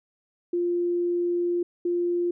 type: tone pair in turn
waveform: sine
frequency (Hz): 349.2 / 349.2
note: F4 / F4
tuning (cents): 0 / 0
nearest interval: unison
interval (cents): 0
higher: neither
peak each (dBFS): -22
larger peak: neither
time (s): 0.53-1.63 / 1.85-2.31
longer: first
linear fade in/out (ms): 5
effects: none